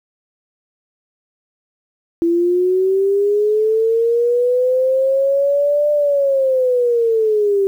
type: linear two-way sweep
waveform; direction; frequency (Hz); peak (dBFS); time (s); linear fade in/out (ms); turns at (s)
sine; up then down; 334 to 594 to 387.7; -12; 2.22-7.67; 0; 5.91
effects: 8-bit